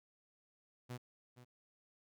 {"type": "tone with echo", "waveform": "sawtooth", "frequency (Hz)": 123.47, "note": "B2", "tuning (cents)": 0, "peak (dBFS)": -39, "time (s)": [0.89, 0.98], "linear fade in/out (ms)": 20, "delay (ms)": 470, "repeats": 1, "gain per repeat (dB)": -13, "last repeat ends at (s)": 1.45, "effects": []}